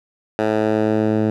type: tone with band-pass filter sweep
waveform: 10% pulse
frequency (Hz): 108.2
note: A2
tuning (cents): -29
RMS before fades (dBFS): -18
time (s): 0.39-1.3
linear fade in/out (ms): 0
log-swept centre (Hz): 670 to 220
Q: 0.71
effects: none